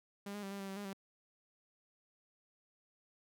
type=tone with pitch steps; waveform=sawtooth; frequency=200.8 / 206 / 195.5 / 199.2 / 195.4 / 193.3 / 203.9 / 194.4 Hz; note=G3 / G#3 / G3 / G3 / G3 / G3 / G#3 / G3; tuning=+42 / -14 / -4 / +28 / -5 / -24 / -32 / -14 cents; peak=-38 dBFS; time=0.26-0.932 s; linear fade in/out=5 ms; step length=84 ms; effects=none